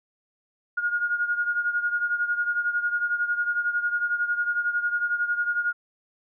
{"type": "beating tone pair", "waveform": "sine", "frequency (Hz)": [1428, 1439], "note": ["F6", "F#6"], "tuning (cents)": [38, -49], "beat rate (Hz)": 11, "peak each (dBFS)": [-24, -29], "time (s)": [0.77, 5.73], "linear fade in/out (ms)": 10, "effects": []}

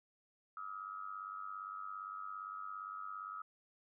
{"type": "tone with amplitude modulation", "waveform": "sine", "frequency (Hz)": 1277, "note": "D#6", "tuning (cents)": 45, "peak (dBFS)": -39, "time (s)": [0.57, 3.42], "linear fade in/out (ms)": 2, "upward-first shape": "sine", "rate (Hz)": 97.5, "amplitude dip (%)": 85, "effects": []}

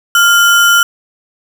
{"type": "tone with sample-and-hold", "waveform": "sine", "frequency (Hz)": 1396.9, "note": "F6", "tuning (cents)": 0, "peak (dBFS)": -5, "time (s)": [0.15, 0.83], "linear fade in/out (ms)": 2, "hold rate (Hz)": 4410, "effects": []}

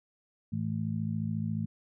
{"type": "harmonic tone", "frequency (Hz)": 54.2, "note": "A1", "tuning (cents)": -25, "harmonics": [2, 3, 4], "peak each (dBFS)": [-34, -34, -34], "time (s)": [0.52, 1.66], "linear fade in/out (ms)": 10, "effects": []}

